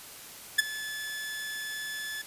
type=tone with ADSR envelope; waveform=sawtooth; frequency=1729 Hz; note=A6; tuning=31 cents flat; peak=-13 dBFS; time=0.58-2.22 s; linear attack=12 ms; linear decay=17 ms; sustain=-18 dB; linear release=8 ms; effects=white hiss -46 dBFS RMS until 2.26 s + resampled to 32000 Hz